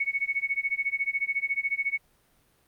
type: tone with tremolo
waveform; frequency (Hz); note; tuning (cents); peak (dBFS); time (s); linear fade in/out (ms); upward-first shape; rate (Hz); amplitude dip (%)
sine; 2217; C#7; 0; -22; 0-1.98; 5; sine; 14; 95
effects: pink hiss -65 dBFS RMS until 2.67 s + Opus 48 kbps